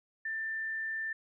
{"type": "tone", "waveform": "sine", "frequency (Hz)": 1781, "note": "A6", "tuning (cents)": 21, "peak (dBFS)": -33, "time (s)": [0.25, 1.13], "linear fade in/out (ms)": 5, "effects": []}